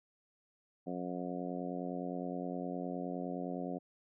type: harmonic tone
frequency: 89.7 Hz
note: F2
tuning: 47 cents sharp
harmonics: 2 / 3 / 4 / 5 / 6 / 7 / 8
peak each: -42 / -41 / -46 / -47 / -46 / -47 / -46 dBFS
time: 0.86-3.79 s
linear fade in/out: 20 ms
effects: none